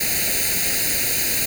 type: noise with comb filter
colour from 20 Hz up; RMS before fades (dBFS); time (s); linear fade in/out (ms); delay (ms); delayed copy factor
white; -21; 0-1.46; 10; 0.45; +0.9
effects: none